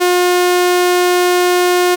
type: tone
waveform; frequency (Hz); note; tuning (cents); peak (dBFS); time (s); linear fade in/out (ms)
sawtooth; 357.8; F4; +42; -6; 0-1.96; 20
effects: 8-bit